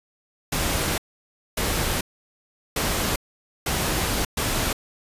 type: noise bursts at uneven times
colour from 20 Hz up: pink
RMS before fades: -24 dBFS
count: 5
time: 0.52-0.98 / 1.57-2.01 / 2.76-3.16 / 3.66-4.25 / 4.37-4.73 s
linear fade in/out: 5 ms
effects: resampled to 32000 Hz